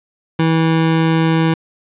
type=tone; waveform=25% pulse; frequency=162.3 Hz; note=E3; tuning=27 cents flat; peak=-8 dBFS; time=0.39-1.54 s; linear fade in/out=5 ms; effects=resampled to 8000 Hz + 8-bit